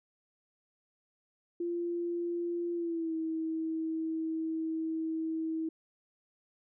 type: tone with pitch glide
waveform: sine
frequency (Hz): 344.7 to 321.6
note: F4 to E4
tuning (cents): -23 to -43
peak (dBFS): -31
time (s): 1.6-5.69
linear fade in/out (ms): 5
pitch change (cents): -120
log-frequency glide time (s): 2.74-3.15
effects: none